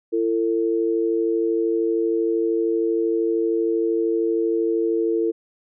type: tone pair together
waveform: sine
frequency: 337.1 / 450 Hz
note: E4 / A4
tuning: +39 / +39 cents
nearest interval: perfect fourth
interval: 500 cents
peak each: -21 dBFS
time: 0.12-5.32 s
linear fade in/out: 20 ms
effects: none